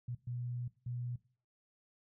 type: tone bursts at uneven times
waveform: sine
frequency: 122.1 Hz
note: B2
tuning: 19 cents flat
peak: -37 dBFS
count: 3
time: 0.08-0.15 / 0.27-0.68 / 0.86-1.16 s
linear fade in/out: 5 ms
effects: noise-tail reverb RT60 0.4 s tail -18 dB re dry